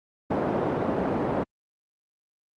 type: band-pass noise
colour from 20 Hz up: pink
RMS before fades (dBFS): -26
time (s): 0.3-1.44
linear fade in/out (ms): 10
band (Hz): 210 to 780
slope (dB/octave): 12
effects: Opus 32 kbps